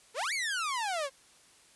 sawtooth exponential two-way sweep, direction up then down, 415.3 to 2322 to 523 Hz, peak -27 dBFS, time 0.14-1.1 s, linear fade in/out 50 ms, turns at 0.33 s, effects white hiss -60 dBFS RMS until 1.75 s + resampled to 24000 Hz

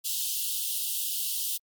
white high-pass noise, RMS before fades -30 dBFS, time 0.04-1.58 s, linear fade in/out 20 ms, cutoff 2800 Hz, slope 96 dB/octave, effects Opus 48 kbps

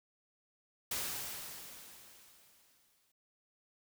white noise with exponential decay, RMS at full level -36 dBFS, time 0.91-3.12 s, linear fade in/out 5 ms, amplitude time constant 480 ms, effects none

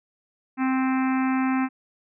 harmonic tone, 261.6 Hz, C4, in tune, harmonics 1 / 3 / 4 / 5 / 6 / 7 / 8 / 9 / 10, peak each -21 / -31 / -33 / -35 / -37 / -38 / -39 / -40 / -41 dBFS, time 0.57-1.69 s, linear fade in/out 50 ms, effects none

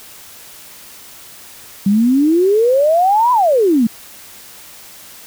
sine exponential two-way sweep, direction up then down, 192.2 to 1016 to 212.1 Hz, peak -9 dBFS, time 1.86-3.87 s, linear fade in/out 5 ms, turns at 3.32 s, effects white hiss -38 dBFS RMS until 5.26 s

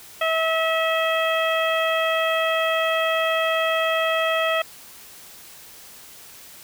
harmonic tone, 647 Hz, E5, 32 cents flat, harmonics 1 / 2 / 3 / 4 / 5, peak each -22 / -25 / -27 / -28 / -29 dBFS, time 0.21-4.62 s, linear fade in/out 5 ms, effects white hiss -44 dBFS RMS until 6.63 s

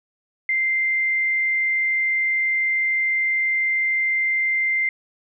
sine tone, 2089 Hz, C7, 3 cents flat, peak -18 dBFS, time 0.49-4.89 s, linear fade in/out 2 ms, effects none

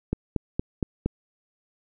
click train, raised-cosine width 3 ms, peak -11 dBFS, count 5, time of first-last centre 0.13-1.06 s, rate 4.3 Hz, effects none

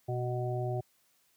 harmonic tone with a mistuned harmonic, 123.9 Hz, B2, 6 cents sharp, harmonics 1 / 3 / 5 / 6, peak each -32 / -37 / -39 / -40 dBFS, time 0.08-0.81 s, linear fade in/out 10 ms, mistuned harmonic 1, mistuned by -17 cents, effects white hiss -70 dBFS RMS until 1.36 s + high-pass 60 Hz 12 dB/octave

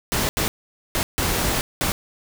pink noise bursts at uneven times, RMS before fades -22 dBFS, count 5, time 0.12-0.29 / 0.37-0.48 / 0.95-1.03 / 1.18-1.61 / 1.81-1.92 s, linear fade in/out 0 ms, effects none

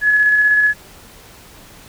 sine tone with tremolo, 1697 Hz, G#6, 37 cents sharp, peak -9 dBFS, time 0.01-0.74 s, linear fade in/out 50 ms, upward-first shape square, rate 16 Hz, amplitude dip 25%, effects pink hiss -42 dBFS RMS until 1.88 s

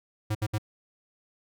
square tone bursts, 106.9 Hz, A2, 49 cents flat, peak -26 dBFS, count 3, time 0.3-0.583 s, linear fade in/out 10 ms, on 51 ms, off 65 ms, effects none

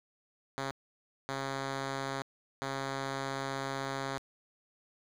5% pulse tone bursts at uneven times, 135.9 Hz, C#3, 34 cents flat, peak -23 dBFS, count 3, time 0.58-0.71 / 1.29-2.22 / 2.62-4.18 s, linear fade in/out 0 ms, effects low-pass 7000 Hz 12 dB/octave + 9-bit

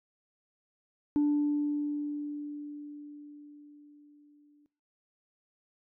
sine tone with exponential decay, 293.4 Hz, D4, 2 cents flat, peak -20 dBFS, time 1.16-4.66 s, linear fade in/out 0 ms, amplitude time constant 760 ms, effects noise-tail reverb RT60 0.4 s tail -20 dB re dry + tanh soft clip ceiling -21 dBFS

